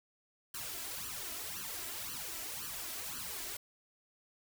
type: noise with flanger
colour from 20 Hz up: white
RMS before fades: -42 dBFS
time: 0.54-3.57 s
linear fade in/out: 5 ms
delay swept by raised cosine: 0.67 to 3.07 ms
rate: 1.9 Hz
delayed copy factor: +1
effects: none